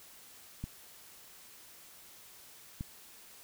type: clicks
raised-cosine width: 5 ms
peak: -25 dBFS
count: 2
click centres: 0.64 / 2.809 s
effects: white hiss -55 dBFS RMS until 3.43 s